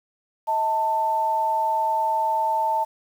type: tone pair together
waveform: sine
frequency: 638.1 / 890 Hz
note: D#5 / A5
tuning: +44 / +20 cents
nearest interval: tritone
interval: 576 cents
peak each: -28 / -20 dBFS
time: 0.47-2.85 s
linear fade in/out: 20 ms
effects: 8-bit